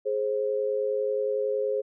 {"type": "tone pair together", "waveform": "sine", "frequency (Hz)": [419.5, 530], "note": ["G#4", "C5"], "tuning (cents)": [17, 22], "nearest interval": "major third", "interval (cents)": 405, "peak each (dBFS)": -27, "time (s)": [0.05, 1.82], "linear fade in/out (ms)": 20, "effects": []}